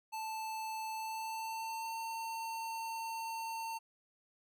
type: tone with pitch glide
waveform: square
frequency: 880 to 904.7 Hz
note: A5 to A5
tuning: 0 to +48 cents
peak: -39 dBFS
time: 0.12-3.79 s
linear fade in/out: 20 ms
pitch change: +48 cents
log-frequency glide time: 0.93-1.98 s
effects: none